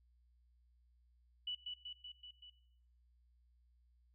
sine tone with echo, 2960 Hz, F#7, in tune, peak -38 dBFS, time 1.47-1.55 s, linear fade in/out 5 ms, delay 190 ms, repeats 5, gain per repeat -3 dB, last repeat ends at 2.5 s, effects noise-tail reverb RT60 0.7 s tail -17 dB re dry + added 60 Hz sine -68 dBFS peak until 4.14 s

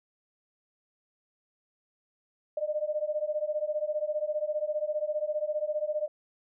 sine beating tone pair, 598 / 613 Hz, D5 / D#5, +31 / -26 cents, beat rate 15 Hz, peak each -31 dBFS, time 2.57-6.08 s, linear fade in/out 5 ms, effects none

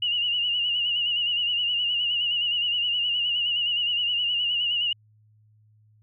sine tone with vibrato, 2875 Hz, F7, 50 cents sharp, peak -22 dBFS, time 0.02-4.93 s, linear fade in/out 5 ms, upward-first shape sine, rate 9.6 Hz, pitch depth 56 cents each way, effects added 107 Hz sine -56 dBFS peak until 6.02 s

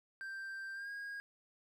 triangle tone with pitch glide, 1573 to 1633.2 Hz, G6 to G#6, +6 to -29 cents, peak -40 dBFS, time 0.21-1.2 s, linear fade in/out 0 ms, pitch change +65 cents, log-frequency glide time 0.73-0.9 s, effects none

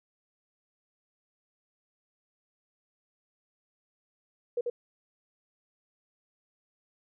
sine tone with echo, 480.9 Hz, B4, 46 cents flat, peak -26 dBFS, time 4.57-4.61 s, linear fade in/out 5 ms, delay 90 ms, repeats 1, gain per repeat -2 dB, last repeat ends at 4.7 s, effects none

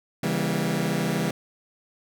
sawtooth chord, C# diminished seventh, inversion none, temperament just, 138.59 / 166.31 / 199.57 / 239.5 Hz, C#3 / E3 / G3 / Bb3, 0 / +16 / +31 / +47 cents, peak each -27 / -23 / -24 / -27 dBFS, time 0.23-1.31 s, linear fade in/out 5 ms, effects none

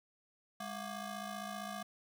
20% pulse ring-modulated tone, 464.7 Hz, A#4, 5 cents flat, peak -33 dBFS, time 0.6-1.83 s, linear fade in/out 5 ms, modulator 260 Hz, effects none

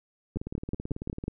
two click trains, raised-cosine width 3 ms, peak -22 / -17 dBFS, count 17 / 6, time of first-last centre 0.36-1.239 / 0.37-1.281 s, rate 18.2 / 5.49 Hz, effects none

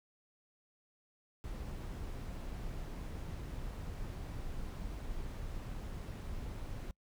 brown noise, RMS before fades -42 dBFS, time 1.44-6.91 s, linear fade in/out 0 ms, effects noise-tail reverb RT60 0.1 s tail -25 dB re dry

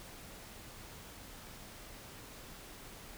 silence, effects pink hiss -51 dBFS RMS until 3.17 s

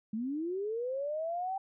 sine linear sweep, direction up, 207.7 to 784 Hz, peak -32 dBFS, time 0.13-1.58 s, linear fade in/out 5 ms, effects none

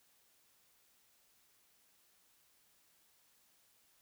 silence, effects white hiss -71 dBFS RMS until 4.01 s

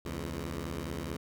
10% pulse beating tone pair, 69.5 / 84.5 Hz, C#2 / E2, +5 / +43 cents, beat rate 15 Hz, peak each -30 dBFS, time 0.05-1.17 s, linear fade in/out 5 ms, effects none

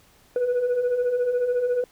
sine beating tone pair, 480 / 494 Hz, B4 / B4, -49 / 0 cents, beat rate 14 Hz, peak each -26 / -19 dBFS, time 0.36-1.84 s, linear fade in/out 2 ms, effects tanh soft clip ceiling -18 dBFS + pink hiss -57 dBFS RMS until 1.91 s

